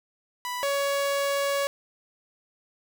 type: tone pair in turn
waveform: sawtooth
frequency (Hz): 987.8 / 560.5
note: B5 / C#5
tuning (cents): 0 / +19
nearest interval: minor seventh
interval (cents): 981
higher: first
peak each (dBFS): -26 / -20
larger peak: second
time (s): 0.45-0.63 / 0.63-1.67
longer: second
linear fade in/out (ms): 0
effects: none